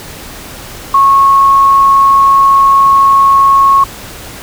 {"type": "tone", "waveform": "sine", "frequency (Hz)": 1097, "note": "C#6", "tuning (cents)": -18, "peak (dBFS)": -3, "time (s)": [0.94, 3.84], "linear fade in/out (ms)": 5, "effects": ["pink hiss -28 dBFS RMS until 4.42 s"]}